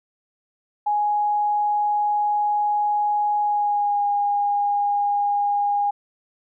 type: tone with pitch glide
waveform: sine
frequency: 832 to 816.3 Hz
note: G#5 to G#5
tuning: +3 to -30 cents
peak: -18 dBFS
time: 0.86-5.91 s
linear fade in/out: 10 ms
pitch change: -33 cents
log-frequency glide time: 3.41-4.05 s
effects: none